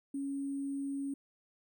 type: tone with sample-and-hold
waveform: sine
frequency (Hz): 277.2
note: C#4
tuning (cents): 0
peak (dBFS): -34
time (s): 0.14-1.14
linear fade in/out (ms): 5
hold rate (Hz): 8820
effects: none